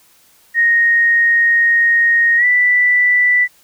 sine tone with pitch glide, 1864.7 to 1975.6 Hz, A#6 to B6, 0 to 0 cents, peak -9 dBFS, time 0.54-3.48 s, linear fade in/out 50 ms, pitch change +100 cents, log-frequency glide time 2.37-2.45 s, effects white hiss -51 dBFS RMS until 3.63 s

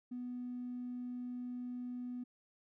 triangle tone with tanh clipping, 246.9 Hz, B3, in tune, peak -39 dBFS, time 0.11-2.24 s, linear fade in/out 10 ms, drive 1 dB, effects none

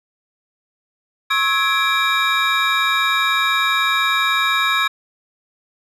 triangle tone cluster, 1090 / 1302 / 1672 / 2346 / 3770 Hz, C#6 / E6 / G#6 / D7 / A#7, -29 / -22 / +11 / -2 / +19 cents, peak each -20 dBFS, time 1.3-4.88 s, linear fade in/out 10 ms, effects none

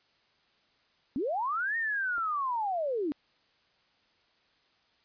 sine linear two-way sweep, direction up then down, 230 to 1864.7 to 274.3 Hz, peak -28 dBFS, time 1.16-3.12 s, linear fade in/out 0 ms, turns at 1.77 s
clicks, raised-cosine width 1 ms, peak -37 dBFS, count 2, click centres 2.18 / 2.183 s
effects white hiss -68 dBFS RMS until 5.04 s + resampled to 11025 Hz

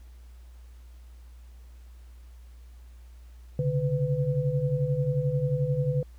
sine tone cluster, 133.5 / 144.8 / 501 Hz, C3 / D3 / B4, +35 / -24 / +25 cents, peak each -29 / -26 / -30 dBFS, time 3.59-6.03 s, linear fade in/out 2 ms, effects added 60 Hz sine -45 dBFS peak until 6.18 s + pink hiss -64 dBFS RMS until 6.18 s

